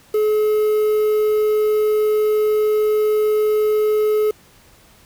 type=tone with quantisation; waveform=triangle; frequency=426.8 Hz; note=G#4; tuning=47 cents sharp; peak=-12 dBFS; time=0.14-4.31 s; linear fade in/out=5 ms; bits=6; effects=pink hiss -50 dBFS RMS until 5.05 s